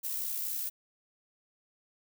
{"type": "noise with amplitude modulation", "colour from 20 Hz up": "violet", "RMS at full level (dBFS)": -33, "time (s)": [0.03, 0.7], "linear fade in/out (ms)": 20, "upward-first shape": "sine", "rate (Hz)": 64.3, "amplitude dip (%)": 40, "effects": []}